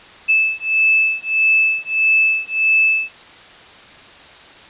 sine beating tone pair, 2621 / 2622.6 Hz, E7 / E7, -11 / -9 cents, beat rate 1.6 Hz, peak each -16 dBFS, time 0.28-3.11 s, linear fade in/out 20 ms, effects white hiss -41 dBFS RMS until 4.69 s + resampled to 8000 Hz

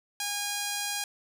5% pulse tone, 817 Hz, G#5, 29 cents flat, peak -18 dBFS, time 0.2-1.04 s, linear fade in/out 2 ms, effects none

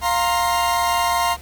40% pulse chord, F suspended fourth, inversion none, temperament equal with one note detuned, 698.5 / 932.3 / 1057.4 Hz, F5 / Bb5 / C6, 0 / 0 / +18 cents, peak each -21 dBFS, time 0.01-1.37 s, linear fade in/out 50 ms, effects added 69 Hz sine -38 dBFS peak until 1.41 s + pink hiss -43 dBFS RMS until 1.41 s

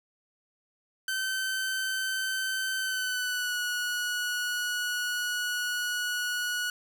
sawtooth tone with pitch glide, 1539 to 1462.7 Hz, G6 to F#6, -32 to -20 cents, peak -25 dBFS, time 1.08-6.7 s, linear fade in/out 2 ms, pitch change -88 cents, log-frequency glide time 2.79-3.58 s, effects none

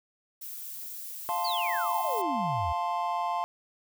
violet noise, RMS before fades -40 dBFS, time 0.41-2.22 s, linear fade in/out 10 ms
triangle chord, F major, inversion none, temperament equal, 698.5 / 880 / 1046.5 Hz, F5 / A5 / C6, 0 / 0 / 0 cents, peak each -30 dBFS, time 1.29-3.44 s, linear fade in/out 0 ms
sine exponential sweep, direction down, 4800 to 70.6 Hz, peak -32 dBFS, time 1.44-2.73 s, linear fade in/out 10 ms
effects none

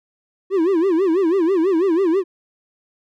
triangle tone with vibrato, 355.6 Hz, F4, 31 cents sharp, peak -12 dBFS, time 0.5-2.24 s, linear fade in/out 50 ms, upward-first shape sine, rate 6.1 Hz, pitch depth 200 cents each way, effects none

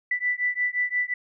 sine beating tone pair, 1975.5 / 1981.2 Hz, B6 / B6, 0 / +5 cents, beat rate 5.7 Hz, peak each -26 dBFS, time 0.11-1.14 s, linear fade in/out 5 ms, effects none

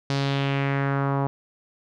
sawtooth tone with low-pass filter sweep, 138.59 Hz, C#3, in tune, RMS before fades -24 dBFS, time 0.1-1.27 s, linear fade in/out 0 ms, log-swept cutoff 5000 to 930 Hz, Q 2.3, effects none

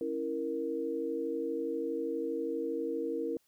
sine chord, A# diminished, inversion first, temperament equal, 277.2 / 329.6 / 466.2 Hz, C#4 / E4 / A#4, 0 / 0 / 0 cents, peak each -39 / -36 / -34 dBFS, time 0.01-3.37 s, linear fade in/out 2 ms, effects white hiss -72 dBFS RMS until 3.47 s

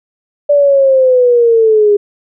sine linear sweep, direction down, 584 to 406 Hz, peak -5 dBFS, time 0.49-1.97 s, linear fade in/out 10 ms, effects none

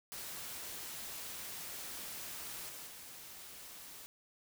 white noise with level steps, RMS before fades -45 / -48 / -51 dBFS, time 0.12-4.06 s, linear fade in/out 0 ms, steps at 2.69 / 2.87 s, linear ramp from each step 5 ms, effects none

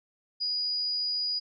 sine tone, 4907 Hz, D#8, 25 cents flat, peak -27 dBFS, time 0.4-1.4 s, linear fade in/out 20 ms, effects none

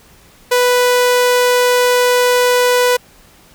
sawtooth tone, 493.9 Hz, B4, in tune, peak -6 dBFS, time 0.51-2.97 s, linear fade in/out 10 ms, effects pink hiss -46 dBFS RMS until 3.54 s

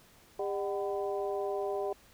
harmonic tone with a mistuned harmonic, 200.8 Hz, G3, 42 cents sharp, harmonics 2 / 3 / 4 / 5, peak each -33 / -37 / -38 / -45 dBFS, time 0.39-1.93 s, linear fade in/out 5 ms, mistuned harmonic 4, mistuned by -100 cents, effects pink hiss -60 dBFS RMS until 2.13 s

